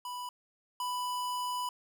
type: tone pair in turn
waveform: square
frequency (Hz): 987.8 / 991.3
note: B5 / B5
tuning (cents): 0 / +6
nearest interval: unison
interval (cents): 6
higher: second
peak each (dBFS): -38 / -33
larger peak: second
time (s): 0.05-0.29 / 0.8-1.69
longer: second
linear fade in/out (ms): 2
effects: none